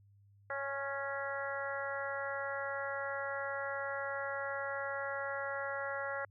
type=harmonic tone with a mistuned harmonic; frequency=277.2 Hz; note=C#4; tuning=in tune; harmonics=2 / 3 / 4 / 5 / 6 / 7; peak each=-40 / -45 / -46 / -42 / -43 / -45 dBFS; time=0.5-6.25 s; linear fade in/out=2 ms; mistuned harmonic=4; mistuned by=-18 cents; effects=added 100 Hz sine -61 dBFS peak until 6.3 s